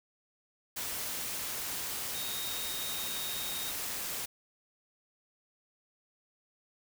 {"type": "tone in noise", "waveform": "sine", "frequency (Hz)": 3729, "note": "A#7", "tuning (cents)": 0, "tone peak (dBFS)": -40, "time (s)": [2.14, 3.71], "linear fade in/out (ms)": 10, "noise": "white", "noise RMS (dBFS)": -37, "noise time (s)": [0.76, 4.26], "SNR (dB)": -6, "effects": []}